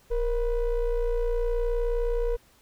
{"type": "ring-modulated tone", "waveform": "triangle", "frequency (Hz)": 250.7, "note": "B3", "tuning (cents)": 26, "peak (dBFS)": -18, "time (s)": [0.1, 2.37], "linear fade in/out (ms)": 20, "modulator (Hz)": 221, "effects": ["pink hiss -60 dBFS RMS until 2.61 s"]}